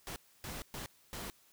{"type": "noise bursts at uneven times", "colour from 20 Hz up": "pink", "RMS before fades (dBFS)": -43, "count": 4, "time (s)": [[0.07, 0.16], [0.44, 0.62], [0.74, 0.86], [1.13, 1.3]], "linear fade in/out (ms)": 0, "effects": ["white hiss -66 dBFS RMS until 1.52 s"]}